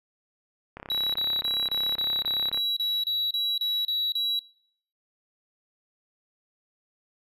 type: click train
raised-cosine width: 0.5 ms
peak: -23 dBFS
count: 62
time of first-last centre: 0.77-2.575 s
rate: 33.8 Hz
type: tone bursts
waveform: triangle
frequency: 3900 Hz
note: B7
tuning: 23 cents flat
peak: -23 dBFS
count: 13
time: 0.9-4.392 s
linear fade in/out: 2 ms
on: 240 ms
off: 31 ms
effects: noise-tail reverb RT60 0.6 s tail -23 dB re dry + resampled to 32000 Hz